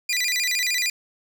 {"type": "tone with vibrato", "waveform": "20% pulse", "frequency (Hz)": 2189, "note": "C#7", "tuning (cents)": -22, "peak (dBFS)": -16, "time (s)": [0.09, 0.9], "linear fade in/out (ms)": 5, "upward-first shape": "square", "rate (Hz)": 13, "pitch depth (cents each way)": 170, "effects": []}